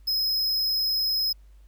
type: tone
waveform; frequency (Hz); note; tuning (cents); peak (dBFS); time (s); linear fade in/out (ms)
square; 5110; D#8; +45; -23; 0.07-1.33; 10
effects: added 50 Hz sine -48 dBFS peak until 1.67 s + pink hiss -68 dBFS RMS until 1.67 s